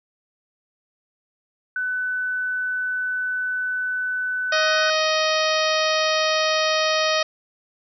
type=tone; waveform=sine; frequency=1500 Hz; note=F#6; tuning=23 cents sharp; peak=-22 dBFS; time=1.76-4.9 s; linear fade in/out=2 ms
type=harmonic tone; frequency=626 Hz; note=D#5; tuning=10 cents sharp; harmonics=1 / 2 / 3 / 4 / 5 / 6 / 7 / 8 / 9; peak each=-22 / -25 / -27 / -28 / -29 / -30 / -30 / -31 / -32 dBFS; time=4.52-7.23 s; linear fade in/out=5 ms
effects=none